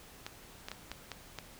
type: clicks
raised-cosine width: 0.2 ms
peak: -22 dBFS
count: 6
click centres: 0.265 / 0.685 / 0.716 / 0.916 / 1.117 / 1.387 s
effects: pink hiss -54 dBFS RMS until 1.59 s